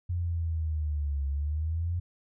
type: linear two-way sweep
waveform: sine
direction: down then up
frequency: 88.6 to 68.8 to 88.6 Hz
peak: -27 dBFS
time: 0.09-2 s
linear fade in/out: 10 ms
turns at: 1.27 s
effects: none